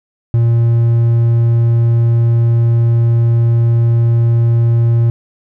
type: tone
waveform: triangle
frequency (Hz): 116.7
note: A#2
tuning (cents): +2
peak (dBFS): -6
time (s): 0.34-5.1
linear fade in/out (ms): 0
effects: none